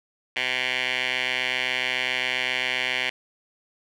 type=tone with band-pass filter; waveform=10% pulse; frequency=127.4 Hz; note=C3; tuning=46 cents flat; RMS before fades=-26 dBFS; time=0.36-3.1 s; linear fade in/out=5 ms; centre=2500 Hz; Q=6.9; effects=none